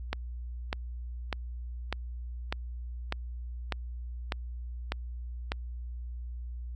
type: click train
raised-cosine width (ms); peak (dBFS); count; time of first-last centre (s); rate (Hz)
0.3; -14; 10; 0.13-5.519; 1.67
effects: added 60 Hz sine -36 dBFS peak until 6.75 s